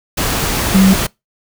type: tone in noise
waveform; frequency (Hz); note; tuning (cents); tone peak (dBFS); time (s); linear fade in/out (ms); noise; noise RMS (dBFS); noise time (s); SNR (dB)
sine; 191.6; G3; -39; -6; 0.74-0.94; 10; pink; -17; 0.17-1.07; +8
effects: noise-tail reverb RT60 0.2 s tail -24 dB re dry